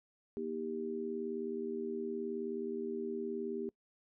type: harmonic tone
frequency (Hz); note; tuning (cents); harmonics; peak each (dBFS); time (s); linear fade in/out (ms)
79.1; D#2; +29; 3 / 4 / 5; -41 / -44 / -38; 0.37-3.69; 0
effects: noise-tail reverb RT60 0.1 s tail -24 dB re dry